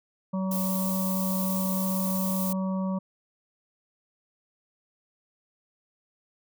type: harmonic tone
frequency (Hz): 189.3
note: F#3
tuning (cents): +40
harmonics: 1 / 3 / 5 / 6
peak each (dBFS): -26 / -36 / -40 / -42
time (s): 0.33-2.99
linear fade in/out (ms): 10
type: noise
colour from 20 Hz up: violet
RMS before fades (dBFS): -33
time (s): 0.51-2.53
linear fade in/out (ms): 5
effects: none